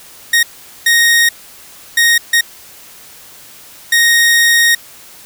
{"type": "tone bursts at uneven times", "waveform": "sawtooth", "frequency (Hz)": 1865, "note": "A#6", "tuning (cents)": 0, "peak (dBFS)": -4, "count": 5, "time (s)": [[0.33, 0.43], [0.86, 1.29], [1.97, 2.18], [2.33, 2.41], [3.92, 4.75]], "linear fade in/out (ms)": 5, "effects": ["white hiss -38 dBFS RMS until 5.25 s"]}